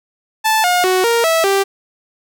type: tone with pitch steps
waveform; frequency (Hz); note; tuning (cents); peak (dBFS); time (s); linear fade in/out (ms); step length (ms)
sawtooth; 876 / 716 / 370.7 / 466.4 / 653 / 392.6; A5 / F5 / F#4 / A#4 / E5 / G4; -8 / +43 / +3 / +1 / -17 / +3; -8; 0.44-1.64; 20; 200
effects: none